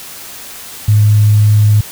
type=tone; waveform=sine; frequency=105.5 Hz; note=G#2; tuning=28 cents sharp; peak=-5 dBFS; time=0.88-1.81 s; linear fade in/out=5 ms; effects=white hiss -30 dBFS RMS until 1.91 s